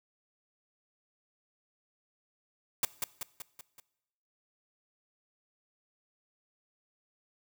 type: noise with echo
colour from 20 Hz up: white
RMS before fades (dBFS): -27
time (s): 2.83-2.85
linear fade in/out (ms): 2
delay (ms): 190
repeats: 5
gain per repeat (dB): -5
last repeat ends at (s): 3.8
effects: noise-tail reverb RT60 0.9 s tail -20 dB re dry